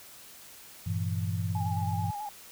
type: chord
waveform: sine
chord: E diminished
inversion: first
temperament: equal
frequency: 98 / 116.54 / 164.81 Hz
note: G2 / Bb2 / E3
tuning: 0 / 0 / 0 cents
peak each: -30 / -35 / -34 dBFS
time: 0.86-2.11 s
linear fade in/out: 10 ms
type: tone with vibrato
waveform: sine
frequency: 830.6 Hz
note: G#5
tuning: in tune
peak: -34 dBFS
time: 1.55-2.29 s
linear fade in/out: 2 ms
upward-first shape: square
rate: 9.2 Hz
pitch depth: 37 cents each way
effects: white hiss -50 dBFS RMS until 2.51 s